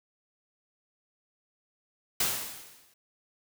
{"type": "noise with exponential decay", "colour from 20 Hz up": "white", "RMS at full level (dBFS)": -25, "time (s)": [2.2, 2.94], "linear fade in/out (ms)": 5, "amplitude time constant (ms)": 160, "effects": []}